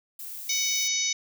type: noise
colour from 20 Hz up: violet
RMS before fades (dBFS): -38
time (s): 0.19-0.88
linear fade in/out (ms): 5
type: harmonic tone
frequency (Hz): 747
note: F#5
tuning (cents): +16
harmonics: 3 / 4 / 5 / 6 / 7 / 8 / 9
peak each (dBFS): -32 / -38 / -31 / -38 / -33 / -27 / -38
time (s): 0.49-1.13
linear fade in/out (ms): 5
effects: none